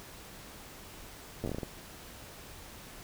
slowing click train, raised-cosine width 2 ms, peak -22 dBFS, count 9, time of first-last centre 1.44-1.632 s, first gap 9 ms, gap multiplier 1.27, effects pink hiss -49 dBFS RMS until 3.03 s

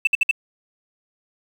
sine tone bursts, 2650 Hz, E7, 9 cents sharp, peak -11 dBFS, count 4, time 0.05-0.312 s, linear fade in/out 5 ms, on 22 ms, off 58 ms, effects tanh soft clip ceiling -11 dBFS + 7-bit

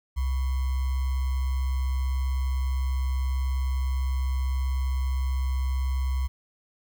sine tone with sample-and-hold, 65.41 Hz, C2, in tune, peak -23 dBFS, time 0.16-6.28 s, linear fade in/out 20 ms, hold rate 1050 Hz, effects none

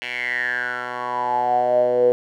10% pulse tone with band-pass filter sweep, 123.47 Hz, B2, in tune, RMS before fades -21 dBFS, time 0.02-2.12 s, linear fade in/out 0 ms, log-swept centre 2500 to 470 Hz, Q 9.8, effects none

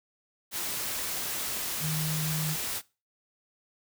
sine tone in noise, 155.56 Hz, D#3, in tune, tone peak -29 dBFS, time 1.8-2.57 s, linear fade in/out 50 ms, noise white, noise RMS -33 dBFS, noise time 0.51-2.82 s, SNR +1 dB, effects noise-tail reverb RT60 0.3 s tail -21 dB re dry

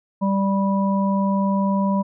harmonic tone, 196 Hz, G3, in tune, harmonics 1 / 3 / 5, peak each -18 / -27 / -25 dBFS, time 0.21-2.03 s, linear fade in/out 20 ms, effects none

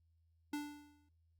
square tone with exponential decay, 293.7 Hz, D4, in tune, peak -37 dBFS, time 0.53-1.09 s, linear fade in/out 5 ms, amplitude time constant 120 ms, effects added 82 Hz sine -70 dBFS peak until 1.39 s + Opus 48 kbps

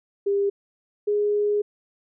sine tone pair in turn, 400.5 / 414.4 Hz, G4 / G#4, +37 / -4 cents, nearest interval minor second, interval 59 cents, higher second, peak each -19 dBFS, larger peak neither, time 0.26-0.5 / 1.07-1.62 s, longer second, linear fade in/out 10 ms, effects none

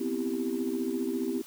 sine chord, C major seventh, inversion third, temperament equal, 246.9 / 261.6 / 329.6 / 392 Hz, B3 / C4 / E4 / G4, 0 / 0 / 0 / 0 cents, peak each -33 dBFS, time 0-1.42 s, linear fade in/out 10 ms, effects tanh soft clip ceiling -20 dBFS + white hiss -50 dBFS RMS until 1.46 s

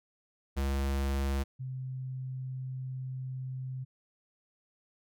square / sine tone pair in turn, 68.5 / 129.83 Hz, C#2 / C3, -20 / -13 cents, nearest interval major seventh, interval 1107 cents, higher second, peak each -29 / -35 dBFS, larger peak first, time 0.56-1.44 / 1.59-3.85 s, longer second, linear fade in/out 20 ms, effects none

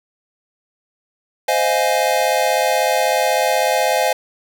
square chord, F minor seventh, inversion second, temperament equal with one note detuned, 518.7 / 622.3 / 698.5 / 830.6 Hz, C5 / Eb5 / F5 / Ab5, -15 / 0 / 0 / 0 cents, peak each -21 dBFS, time 1.48-4.13 s, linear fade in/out 5 ms, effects none

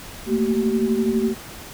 sine tone cluster, 220.9 / 233 / 382.5 Hz, A3 / A#3 / G4, +7 / -1 / -42 cents, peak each -22 dBFS, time 0.26-1.35 s, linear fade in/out 50 ms, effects pink hiss -38 dBFS RMS until 1.73 s

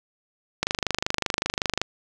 click train, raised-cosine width 0.2 ms, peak -5 dBFS, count 31, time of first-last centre 0.63-1.816 s, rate 25.3 Hz, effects none

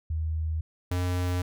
sine / square tone pair in turn, 79.3 / 89.74 Hz, D#2 / F2, +33 / +48 cents, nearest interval major second, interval 215 cents, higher second, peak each -26 dBFS, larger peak neither, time 0.1-0.61 / 0.91-1.42 s, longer neither, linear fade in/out 5 ms, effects none

